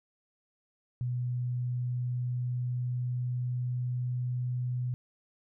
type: tone with pitch glide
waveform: sine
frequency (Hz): 123.47 to 124.4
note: B2 to B2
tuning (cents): 0 to +13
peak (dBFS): -29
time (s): 1.01-4.94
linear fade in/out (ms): 0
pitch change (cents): +13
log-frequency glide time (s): 1.39-4.64
effects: none